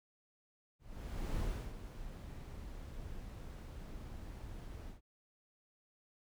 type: noise with ADSR envelope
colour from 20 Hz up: brown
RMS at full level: -36 dBFS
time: 0.79-5.01 s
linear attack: 620 ms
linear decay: 320 ms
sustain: -11 dB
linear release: 130 ms
effects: none